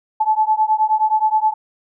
sine beating tone pair, 862 / 871.5 Hz, A5 / A5, -36 / -17 cents, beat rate 9.5 Hz, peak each -16 / -17 dBFS, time 0.2-1.54 s, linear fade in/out 10 ms, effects none

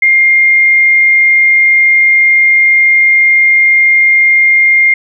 sine tone, 2117 Hz, C7, 20 cents sharp, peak -4 dBFS, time 0.02-4.94 s, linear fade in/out 5 ms, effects none

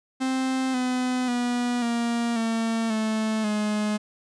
45% pulse tone with pitch steps, 261.6 / 252.4 / 243.5 / 235 / 226.7 / 218.7 / 211 Hz, C4 / B3 / B3 / A#3 / A#3 / A3 / G#3, 0 / +38 / -24 / +14 / -48 / -10 / +28 cents, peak -23 dBFS, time 0.2-3.98 s, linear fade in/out 20 ms, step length 540 ms, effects resampled to 22050 Hz

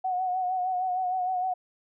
sine tone with vibrato, 737 Hz, F#5, 7 cents flat, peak -25 dBFS, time 0.04-1.54 s, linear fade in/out 10 ms, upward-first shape sine, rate 6.5 Hz, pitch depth 41 cents each way, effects none

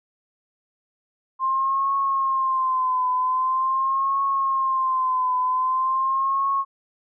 sine tone with vibrato, 1052 Hz, C6, 9 cents sharp, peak -19 dBFS, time 1.39-6.65 s, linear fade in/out 50 ms, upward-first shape triangle, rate 0.44 Hz, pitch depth 77 cents each way, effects none

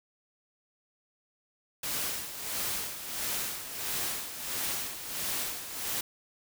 white noise with tremolo, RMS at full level -32 dBFS, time 1.83-6.01 s, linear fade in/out 5 ms, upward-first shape sine, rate 1.5 Hz, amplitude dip 65%, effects none

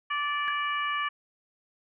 harmonic tone, 583 Hz, D5, 13 cents flat, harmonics 2 / 3 / 4 / 5, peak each -29 / -33 / -35 / -37 dBFS, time 0.1-1.09 s, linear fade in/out 10 ms
sine tone with exponential decay, 1697 Hz, G#6, 37 cents sharp, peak -27 dBFS, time 0.48-0.59 s, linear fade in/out 0 ms, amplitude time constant 23 ms
effects none

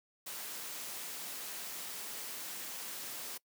white high-pass noise, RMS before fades -43 dBFS, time 0.26-3.38 s, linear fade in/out 10 ms, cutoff 180 Hz, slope 12 dB/octave, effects noise-tail reverb RT60 0.1 s tail -23 dB re dry

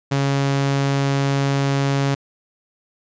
sawtooth tone, 138.59 Hz, C#3, in tune, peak -13 dBFS, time 0.11-2.15 s, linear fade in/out 10 ms, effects resampled to 16000 Hz

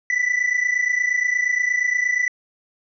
triangle tone pair together, 1959.5 / 1988 Hz, B6 / B6, -14 / +11 cents, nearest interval unison, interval 25 cents, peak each -21 / -18 dBFS, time 0.1-2.28 s, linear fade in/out 2 ms, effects resampled to 16000 Hz

